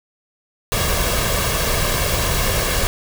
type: noise with comb filter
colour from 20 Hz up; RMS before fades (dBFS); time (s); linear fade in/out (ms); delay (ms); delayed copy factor
pink; -19; 0.72-2.87; 0; 1.8; +0.55
effects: none